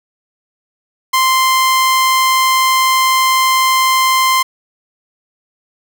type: tone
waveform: sawtooth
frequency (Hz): 1044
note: C6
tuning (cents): -4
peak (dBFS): -6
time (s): 1.13-4.43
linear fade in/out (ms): 10
effects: none